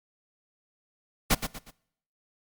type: noise with echo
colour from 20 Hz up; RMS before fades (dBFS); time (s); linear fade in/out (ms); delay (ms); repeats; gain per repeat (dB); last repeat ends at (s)
pink; -21; 1.3-1.35; 10; 120; 3; -9; 1.71
effects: noise-tail reverb RT60 0.7 s tail -22 dB re dry + MP3 96 kbps